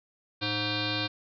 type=tone with frequency modulation; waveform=sine; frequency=1975.5 Hz; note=B6; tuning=in tune; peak=-27 dBFS; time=0.41-1.08 s; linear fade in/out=20 ms; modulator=417 Hz; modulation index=5.8; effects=none